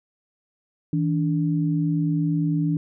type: tone pair together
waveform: sine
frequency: 161.17 / 290 Hz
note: E3 / D4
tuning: -39 / -22 cents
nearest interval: minor seventh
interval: 1017 cents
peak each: -21 / -24 dBFS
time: 0.93-2.77 s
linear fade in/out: 2 ms
effects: none

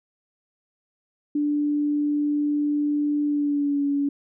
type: tone with pitch glide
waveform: sine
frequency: 293.7 to 283.4 Hz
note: D4 to C#4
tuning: 0 to +38 cents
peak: -20 dBFS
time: 1.35-4.09 s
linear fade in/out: 5 ms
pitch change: -62 cents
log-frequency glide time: 3.25-3.84 s
effects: none

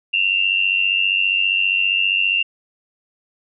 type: tone pair together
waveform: sine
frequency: 2699 / 2794 Hz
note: E7 / F7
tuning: +40 / 0 cents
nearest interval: minor second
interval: 60 cents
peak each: -18 dBFS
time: 0.13-2.43 s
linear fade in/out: 10 ms
effects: none

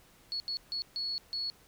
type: tone bursts at uneven times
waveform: sine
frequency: 4377 Hz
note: C#8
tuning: 23 cents flat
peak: -32 dBFS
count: 5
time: 0.32-0.4 / 0.48-0.57 / 0.72-0.82 / 0.96-1.18 / 1.33-1.5 s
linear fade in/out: 0 ms
effects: pink hiss -61 dBFS RMS until 1.67 s

